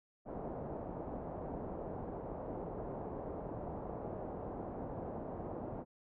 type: low-pass noise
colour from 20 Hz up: white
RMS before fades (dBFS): -43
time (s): 0.25-5.85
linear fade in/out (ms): 50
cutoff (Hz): 740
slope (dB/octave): 24
effects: none